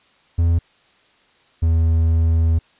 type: tone pair in turn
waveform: triangle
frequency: 84.1 / 81.75 Hz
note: E2 / E2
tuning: +35 / -14 cents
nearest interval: unison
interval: 49 cents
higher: first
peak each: -11 dBFS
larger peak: neither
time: 0.38-0.59 / 1.62-2.59 s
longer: second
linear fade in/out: 10 ms
effects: white hiss -56 dBFS RMS until 2.79 s + resampled to 8000 Hz